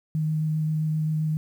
sine tone with vibrato, 155.7 Hz, D#3, 2 cents sharp, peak -22 dBFS, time 0.15-1.37 s, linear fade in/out 0 ms, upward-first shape square, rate 7.6 Hz, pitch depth 9 cents each way, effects 9-bit

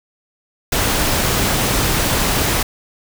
pink noise, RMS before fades -17 dBFS, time 0.72-2.63 s, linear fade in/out 5 ms, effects none

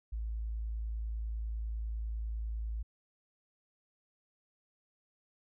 sine tone, 55 Hz, A1, in tune, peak -34 dBFS, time 0.12-2.83 s, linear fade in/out 10 ms, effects none

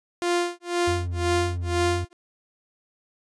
sawtooth tone with tremolo, 349.2 Hz, F4, in tune, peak -16 dBFS, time 0.22-2.13 s, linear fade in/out 0 ms, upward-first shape sine, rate 2 Hz, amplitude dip 100%
triangle tone with vibrato, 87 Hz, F2, 6 cents flat, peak -24 dBFS, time 0.87-2.05 s, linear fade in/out 10 ms, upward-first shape sine, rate 2 Hz, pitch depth 49 cents each way
effects resampled to 22050 Hz

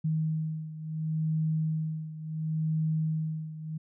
sine beating tone pair, 157.4 / 158.11 Hz, D#3 / D#3, +20 / +28 cents, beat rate 0.71 Hz, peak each -29 / -33 dBFS, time 0.04-3.78 s, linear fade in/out 10 ms, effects none

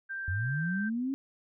sine tone with pitch glide, 1576 to 1565.1 Hz, G6 to G6, +9 to -3 cents, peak -34 dBFS, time 0.09-0.9 s, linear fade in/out 20 ms, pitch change -12 cents, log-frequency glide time 0.53-0.69 s
sine linear sweep, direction up, 83.7 to 276.3 Hz, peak -29 dBFS, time 0.28-1.14 s, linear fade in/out 0 ms
effects none

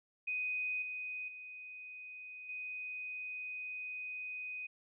sine tone with level steps, 2498 Hz, D#7, 6 cents sharp, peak -34 / -39 / -46 / -40 dBFS, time 0.27-4.67 s, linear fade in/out 10 ms, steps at 0.82 / 1.28 / 2.49 s, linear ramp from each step 2 ms, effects none

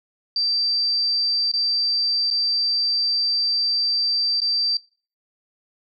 sine tone with dropouts, 4679 Hz, D8, 7 cents flat, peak -19 dBFS, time 0.36-4.77 s, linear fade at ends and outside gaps 2 ms, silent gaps 1.516-1.537 / 2.303-2.31 / 4.403-4.417 s, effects noise-tail reverb RT60 0.4 s tail -23 dB re dry

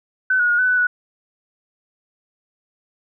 sine tone with pitch steps, 1516 / 1452 / 1434 / 1502 / 1494 / 1471 Hz, F#6 / F#6 / F6 / F#6 / F#6 / F#6, +42 / -33 / +45 / +26 / +16 / -11 cents, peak -14 dBFS, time 0.3-0.87 s, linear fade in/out 5 ms, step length 95 ms, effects none

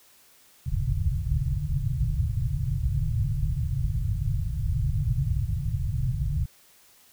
white low-pass noise, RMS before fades -26 dBFS, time 0.66-6.46 s, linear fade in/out 5 ms, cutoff 150 Hz, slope 96 dB/octave, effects white hiss -57 dBFS RMS until 7.12 s

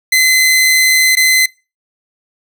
sawtooth tone with dropouts, 2044 Hz, C7, 41 cents flat, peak -4 dBFS, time 0.12-1.46 s, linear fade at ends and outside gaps 5 ms, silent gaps 1.154-1.169 s, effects noise-tail reverb RT60 0.3 s tail -25 dB re dry

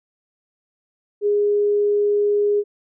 sine tone, 412.1 Hz, G#4, 13 cents flat, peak -15 dBFS, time 1.21-2.64 s, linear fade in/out 50 ms, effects none

